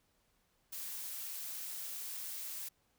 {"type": "noise", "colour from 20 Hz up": "blue", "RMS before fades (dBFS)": -43, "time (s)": [0.72, 2.69], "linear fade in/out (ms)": 10, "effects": ["pink hiss -75 dBFS RMS until 2.98 s"]}